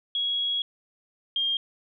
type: tone pair in turn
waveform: sine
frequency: 3322 / 3214 Hz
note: G#7 / G7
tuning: 0 / +43 cents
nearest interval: minor second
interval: 57 cents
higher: first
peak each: -24 / -23 dBFS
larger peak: second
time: 0.15-0.62 / 1.36-1.57 s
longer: first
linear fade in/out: 2 ms
effects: none